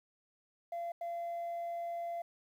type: tone bursts at uneven times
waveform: sine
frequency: 685 Hz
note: F5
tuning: 34 cents flat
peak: -34 dBFS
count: 2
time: 0.72-0.92 / 1.01-2.22 s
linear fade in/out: 5 ms
effects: tanh soft clip ceiling -35 dBFS + 11-bit